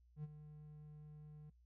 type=tone with ADSR envelope; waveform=triangle; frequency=150.8 Hz; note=D3; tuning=46 cents sharp; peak=-39 dBFS; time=0.16-1.5 s; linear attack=77 ms; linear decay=31 ms; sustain=-12 dB; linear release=6 ms; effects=noise-tail reverb RT60 0.1 s tail -19 dB re dry + added 60 Hz sine -66 dBFS peak until 1.65 s